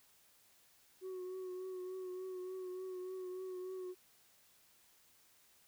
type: tone with vibrato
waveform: sine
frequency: 370 Hz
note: F#4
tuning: in tune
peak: -39 dBFS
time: 1.01-3.95 s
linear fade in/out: 50 ms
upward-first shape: triangle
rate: 3.4 Hz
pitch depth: 34 cents each way
effects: tanh soft clip ceiling -41 dBFS + white hiss -68 dBFS RMS until 5.67 s